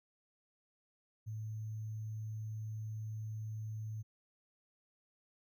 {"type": "tone with sample-and-hold", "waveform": "sine", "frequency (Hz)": 108.9, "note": "A2", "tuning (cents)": -17, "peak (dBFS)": -39, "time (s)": [1.26, 4.03], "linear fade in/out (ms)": 20, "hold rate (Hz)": 6300, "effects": []}